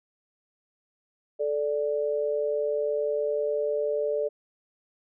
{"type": "tone pair together", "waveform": "sine", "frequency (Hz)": [436.9, 587.3], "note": ["A4", "D5"], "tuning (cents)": [-12, 0], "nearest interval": "perfect fourth", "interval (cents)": 512, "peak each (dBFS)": -27, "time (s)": [1.39, 4.29], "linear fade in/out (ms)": 20, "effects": []}